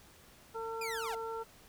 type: harmonic tone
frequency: 451.7 Hz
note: A4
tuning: 45 cents sharp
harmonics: 1 / 2 / 3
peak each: -39 / -42 / -44 dBFS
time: 0.54-1.44 s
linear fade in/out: 20 ms
type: linear sweep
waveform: sawtooth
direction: down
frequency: 2504 to 659.3 Hz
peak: -35 dBFS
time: 0.81-1.15 s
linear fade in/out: 5 ms
effects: pink hiss -59 dBFS RMS until 1.68 s